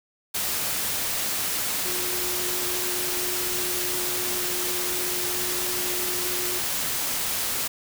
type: tone in noise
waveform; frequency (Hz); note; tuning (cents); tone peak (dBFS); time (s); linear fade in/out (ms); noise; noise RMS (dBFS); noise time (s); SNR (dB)
sine; 360; F#4; -47; -34; 1.85-6.59; 10; white; -27; 0.34-7.68; -10
effects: none